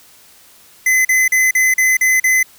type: tone bursts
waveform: square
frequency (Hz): 2033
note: B6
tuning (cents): +50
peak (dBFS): -11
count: 7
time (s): 0.86-2.43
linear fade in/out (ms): 5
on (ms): 190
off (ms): 40
effects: white hiss -46 dBFS RMS until 2.58 s